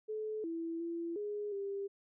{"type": "tone with pitch steps", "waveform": "sine", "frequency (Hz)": [431.6, 331, 337.2, 414.8, 397.5], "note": ["A4", "E4", "E4", "G#4", "G4"], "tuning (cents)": [-33, 7, 39, -2, 24], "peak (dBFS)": -36, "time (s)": [0.08, 1.88], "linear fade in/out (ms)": 20, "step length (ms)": 360, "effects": []}